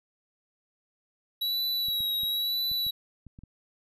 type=tone with vibrato; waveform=square; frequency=3900 Hz; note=B7; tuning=23 cents flat; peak=-27 dBFS; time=1.41-2.91 s; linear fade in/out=10 ms; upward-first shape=sine; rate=1 Hz; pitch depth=33 cents each way
type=clicks; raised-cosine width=5 ms; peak=-34 dBFS; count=8; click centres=1.885 / 2.005 / 2.234 / 2.715 / 2.866 / 3.267 / 3.389 / 3.436 s
effects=none